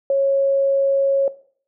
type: tone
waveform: sine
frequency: 549 Hz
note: C#5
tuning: 17 cents flat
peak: -14 dBFS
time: 0.1-1.28 s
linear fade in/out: 2 ms
effects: noise-tail reverb RT60 0.5 s tail -17 dB re dry